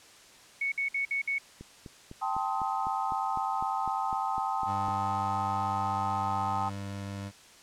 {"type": "tone bursts", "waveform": "sine", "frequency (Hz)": 2217, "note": "C#7", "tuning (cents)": 0, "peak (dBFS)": -27, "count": 5, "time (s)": [0.61, 1.384], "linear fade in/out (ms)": 5, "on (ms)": 110, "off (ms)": 56}
{"type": "click train", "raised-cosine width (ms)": 3, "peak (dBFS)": -30, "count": 14, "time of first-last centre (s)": [1.61, 4.885], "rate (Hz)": 3.97}
{"type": "chord", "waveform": "sine", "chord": "A half-diminished seventh", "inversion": "third", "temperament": "equal with one note detuned", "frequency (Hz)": [784, 880, 1046.5, 1261.9], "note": ["G5", "A5", "C6", "Eb6"], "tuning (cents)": [0, 0, 0, 24], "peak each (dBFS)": [-32, -33, -36, -35], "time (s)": [2.21, 6.7], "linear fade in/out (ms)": 20}
{"type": "tone with pitch glide", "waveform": "25% pulse", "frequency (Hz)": [100, 99.31], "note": ["G2", "G2"], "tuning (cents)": [35, 23], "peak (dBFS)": -32, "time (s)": [4.65, 7.32], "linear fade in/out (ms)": 50, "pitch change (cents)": -12, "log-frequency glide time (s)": [5.79, 6.33]}
{"effects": ["white hiss -54 dBFS RMS until 7.62 s", "low-pass 8000 Hz 12 dB/octave"]}